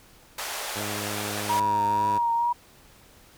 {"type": "band-pass noise", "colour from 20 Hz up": "pink", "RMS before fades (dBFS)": -33, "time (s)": [0.38, 1.6], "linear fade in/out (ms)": 5, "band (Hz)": [550, 15000], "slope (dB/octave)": 24}
{"type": "tone", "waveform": "10% pulse", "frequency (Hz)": 103.83, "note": "G#2", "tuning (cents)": 0, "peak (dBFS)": -24, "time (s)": [0.75, 2.19], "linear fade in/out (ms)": 20}
{"type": "tone with vibrato", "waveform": "sine", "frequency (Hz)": 948, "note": "A#5", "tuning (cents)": 29, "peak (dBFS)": -21, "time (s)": [1.49, 2.53], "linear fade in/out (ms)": 10, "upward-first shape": "triangle", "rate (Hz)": 2.1, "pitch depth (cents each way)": 42}
{"effects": ["pink hiss -54 dBFS RMS until 3.37 s"]}